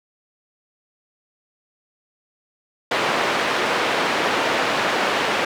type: band-pass noise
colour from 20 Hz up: pink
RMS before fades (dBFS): -21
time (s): 2.91-5.45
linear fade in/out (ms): 5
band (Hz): 400 to 3000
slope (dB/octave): 12
effects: none